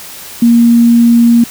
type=tone; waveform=sine; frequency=234.7 Hz; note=A#3; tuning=12 cents sharp; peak=-3 dBFS; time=0.42-1.44 s; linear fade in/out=5 ms; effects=white hiss -29 dBFS RMS until 1.5 s